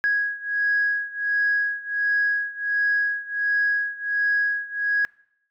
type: beating tone pair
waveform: sine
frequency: 1657 / 1658.4 Hz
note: G#6 / G#6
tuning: -4 / -3 cents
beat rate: 1.4 Hz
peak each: -22 / -24 dBFS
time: 0.04-5.05 s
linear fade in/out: 0 ms
effects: noise-tail reverb RT60 0.7 s tail -23 dB re dry + tanh soft clip ceiling -13 dBFS